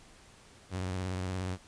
sawtooth tone with vibrato, 92.5 Hz, F#2, in tune, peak -29 dBFS, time 0.7-1.58 s, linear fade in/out 50 ms, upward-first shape sine, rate 17 Hz, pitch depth 64 cents each way, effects pink hiss -57 dBFS RMS until 1.67 s + resampled to 22050 Hz

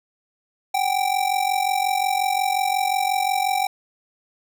square ring-modulated tone, 777 Hz, G5, 16 cents flat, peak -17 dBFS, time 0.74-3.67 s, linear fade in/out 5 ms, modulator 22.8 Hz, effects none

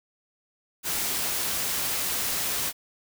white noise, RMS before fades -28 dBFS, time 0.83-2.73 s, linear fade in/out 50 ms, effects none

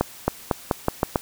accelerating click train, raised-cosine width 1 ms, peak -4 dBFS, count 7, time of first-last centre 0.01-1.158 s, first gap 270 ms, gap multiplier 0.86, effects white hiss -43 dBFS RMS until 1.21 s

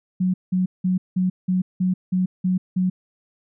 sine tone bursts, 184 Hz, F#3, 9 cents flat, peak -17 dBFS, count 9, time 0.2-2.9 s, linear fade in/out 10 ms, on 140 ms, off 180 ms, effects none

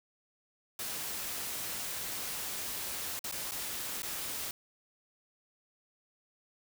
white noise with dropouts, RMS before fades -38 dBFS, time 0.79-4.51 s, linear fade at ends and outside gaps 2 ms, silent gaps 3.192-3.241 / 3.314-3.323 / 3.511-3.518 / 4.021-4.03 s, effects none

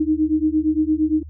sine beating tone pair, 305.9 / 314.6 Hz, D#4 / D#4, -29 / +19 cents, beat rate 8.7 Hz, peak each -19 dBFS, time 0-1.23 s, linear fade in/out 10 ms, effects added 76 Hz sine -34 dBFS peak until 1.29 s

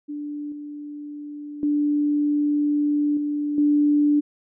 sine tone with level steps, 293.7 Hz, D4, in tune, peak -28 / -32 / -18 / -22 / -15 dBFS, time 0.08-4.21 s, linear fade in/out 20 ms, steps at 0.52 / 1.63 / 3.17 / 3.58 s, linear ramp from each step 2 ms, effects none

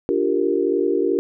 sine chord, G minor seventh, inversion second, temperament equal with one note detuned, 293.7 / 349.2 / 392 / 462.9 Hz, D4 / F4 / G4 / Bb4, 0 / 0 / 0 / -12 cents, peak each -24 / -22 / -21 / -23 dBFS, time 0.09-1.19 s, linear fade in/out 0 ms, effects none

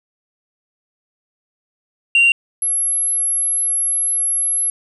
sine tone pair in turn, 2765 / 11102 Hz, F7 / F9, -18 / -11 cents, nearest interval 2 octaves, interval 2407 cents, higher second, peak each -7 / -15 dBFS, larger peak first, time 2.15-2.32 / 2.62-4.7 s, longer second, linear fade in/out 2 ms, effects tanh soft clip ceiling -7 dBFS

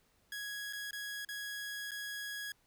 sawtooth tone with dropouts, 1663 Hz, G#6, 2 cents sharp, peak -36 dBFS, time 0.32-2.52 s, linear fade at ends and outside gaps 2 ms, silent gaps 0.727-0.732 / 0.909-0.93 / 1.249-1.288 / 1.909-1.916 s, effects pink hiss -72 dBFS RMS until 2.66 s

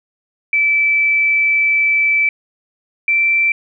sine tone pair in turn, 2316 / 2340 Hz, D7 / D7, -25 / -7 cents, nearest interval unison, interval 18 cents, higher second, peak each -11 dBFS, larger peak neither, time 0.53-2.29 / 3.08-3.52 s, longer first, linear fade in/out 2 ms, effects none

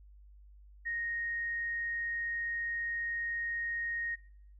sine tone, 1864.7 Hz, A#6, in tune, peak -33 dBFS, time 0.85-4.16 s, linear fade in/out 20 ms, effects noise-tail reverb RT60 0.6 s tail -20 dB re dry + added 50 Hz sine -53 dBFS peak until 4.59 s

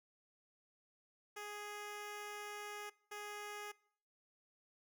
10% pulse tone bursts at uneven times, 415.3 Hz, G#4, in tune, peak -37 dBFS, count 2, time 1.36-2.9 / 3.11-3.72 s, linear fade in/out 10 ms, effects noise-tail reverb RT60 0.6 s tail -23 dB re dry

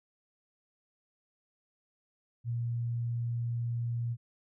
sine tone, 118.2 Hz, A#2, 24 cents sharp, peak -30 dBFS, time 2.44-4.17 s, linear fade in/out 50 ms, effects none

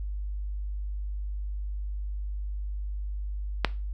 click, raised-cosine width 0.3 ms, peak -5 dBFS, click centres 3.647 s, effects noise-tail reverb RT60 0.3 s tail -18 dB re dry + added 50 Hz sine -30 dBFS peak until 3.93 s

